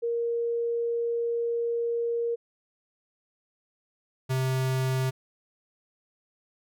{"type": "tone pair in turn", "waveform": ["sine", "square"], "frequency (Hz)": [468.3, 130.73], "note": ["A#4", "C3"], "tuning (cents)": [8, -1], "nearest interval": "octave + minor seventh", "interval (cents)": 2209, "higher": "first", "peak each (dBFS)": -25, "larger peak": "neither", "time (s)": [[0.02, 2.36], [4.29, 5.11]], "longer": "first", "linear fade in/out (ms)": 20, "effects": []}